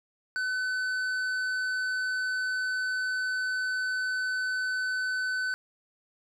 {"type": "tone with tanh clipping", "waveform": "triangle", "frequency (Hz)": 1511, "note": "F#6", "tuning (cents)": 36, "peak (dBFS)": -29, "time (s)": [0.36, 5.54], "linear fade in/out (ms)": 0, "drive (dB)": 13, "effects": []}